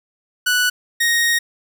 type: tone pair in turn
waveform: sawtooth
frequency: 1480 / 1868 Hz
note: F#6 / A#6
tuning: 0 / +3 cents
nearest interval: major third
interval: 403 cents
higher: second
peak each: -11 dBFS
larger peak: neither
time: 0.46-0.7 / 1-1.39 s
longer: second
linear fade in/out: 10 ms
effects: 8-bit